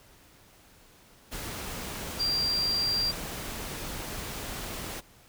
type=tone in noise; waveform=sine; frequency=4739 Hz; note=D8; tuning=15 cents sharp; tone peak=-25 dBFS; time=2.19-3.12 s; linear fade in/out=20 ms; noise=pink; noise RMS=-37 dBFS; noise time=1.31-5.01 s; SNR=+9 dB; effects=pink hiss -57 dBFS RMS until 5.28 s